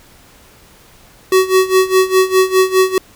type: tone with tremolo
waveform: square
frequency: 375.8 Hz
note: F#4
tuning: 27 cents sharp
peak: -7 dBFS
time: 1.32-2.98 s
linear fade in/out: 2 ms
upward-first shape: sine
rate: 4.9 Hz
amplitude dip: 85%
effects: pink hiss -45 dBFS RMS until 3.15 s